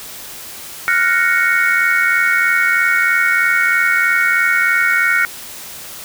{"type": "chord", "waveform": "sine", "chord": "Gb major seventh", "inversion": "third", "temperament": "equal", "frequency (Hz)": [1396.9, 1480, 1864.7, 2217], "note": ["F6", "Gb6", "Bb6", "Db7"], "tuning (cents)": [0, 0, 0, 0], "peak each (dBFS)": -17, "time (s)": [0.88, 5.25], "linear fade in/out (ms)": 0, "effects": ["white hiss -32 dBFS RMS until 6.04 s"]}